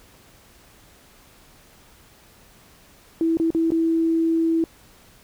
sine tone with dropouts, 327.8 Hz, E4, 10 cents flat, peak -17 dBFS, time 3.21-4.64 s, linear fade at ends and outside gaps 1 ms, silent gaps 3.371-3.399 / 3.505-3.548 / 3.705-3.719 s, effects pink hiss -52 dBFS RMS until 5.23 s

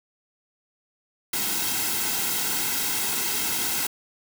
white noise with comb filter, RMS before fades -26 dBFS, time 1.33-3.87 s, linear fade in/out 5 ms, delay 1.7 ms, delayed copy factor -0.7, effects none

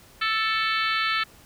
harmonic tone with a mistuned harmonic, 440 Hz, A4, in tune, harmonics 3 / 4 / 5 / 6 / 7 / 8 / 9 / 10, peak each -26 / -28 / -30 / -32 / -33 / -34 / -35 / -36 dBFS, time 0.21-1.24 s, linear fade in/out 10 ms, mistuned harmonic 5, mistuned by +18 cents, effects pink hiss -52 dBFS RMS until 1.45 s

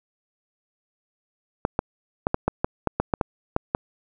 clicks, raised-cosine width 1 ms, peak -6 dBFS, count 12, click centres 1.651 / 1.791 / 2.269 / 2.344 / 2.48 / 2.645 / 2.873 / 3 / 3.138 / 3.212 / 3.564 / 3.749 s, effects none

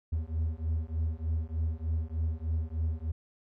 triangle beating tone pair, 78.3 / 81.6 Hz, D#2 / E2, +11 / -17 cents, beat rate 3.3 Hz, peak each -30 dBFS, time 0.12-3.12 s, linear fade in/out 10 ms, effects none

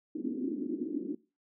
white band-pass noise, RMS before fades -35 dBFS, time 0.15-1.15 s, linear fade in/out 5 ms, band 240 to 330 Hz, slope 48 dB/octave, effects noise-tail reverb RT60 0.3 s tail -20 dB re dry

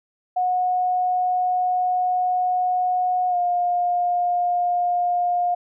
sine tone with pitch glide, 729 to 709.1 Hz, F#5 to F5, -26 to +26 cents, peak -18 dBFS, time 0.36-5.55 s, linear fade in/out 10 ms, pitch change -48 cents, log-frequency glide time 3.29-3.36 s, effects none

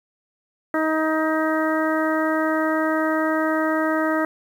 harmonic tone, 315.1 Hz, D#4, 22 cents sharp, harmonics 1 / 2 / 3 / 4 / 5 / 6, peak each -22 / -24 / -30 / -27 / -29 / -30 dBFS, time 0.74-4.25 s, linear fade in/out 2 ms, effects 8-bit

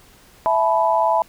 sine chord, E suspended fourth, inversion none, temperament equal with one note detuned, 659.3 / 864.9 / 987.8 Hz, E5 / A5 / B5, 0 / -30 / 0 cents, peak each -19 dBFS, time 0.46-1.22 s, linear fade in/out 0 ms, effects pink hiss -50 dBFS RMS until 1.28 s

